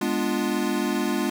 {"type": "chord", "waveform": "square", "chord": "G# diminished seventh", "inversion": "none", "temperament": "equal", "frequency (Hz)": [207.7, 246.9, 293.7, 349.2], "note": ["G#3", "B3", "D4", "F4"], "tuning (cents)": [0, 0, 0, 0], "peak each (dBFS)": -29, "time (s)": [0.01, 1.3], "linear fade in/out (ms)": 5, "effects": []}